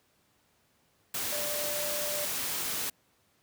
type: tone in noise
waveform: sine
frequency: 591 Hz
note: D5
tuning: 11 cents sharp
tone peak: -36 dBFS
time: 1.32-2.25 s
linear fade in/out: 5 ms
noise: white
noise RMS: -33 dBFS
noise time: 1.14-2.9 s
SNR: -6 dB
effects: pink hiss -69 dBFS RMS until 3.42 s + high-pass 80 Hz 12 dB/octave